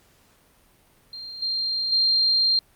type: tone with level steps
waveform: sine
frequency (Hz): 4186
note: C8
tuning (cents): 0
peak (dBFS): -34 / -23 / -17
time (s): 1.13-2.59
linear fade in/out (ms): 2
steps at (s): 1.42 / 1.92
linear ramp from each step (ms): 5
effects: pink hiss -59 dBFS RMS until 2.75 s + Opus 48 kbps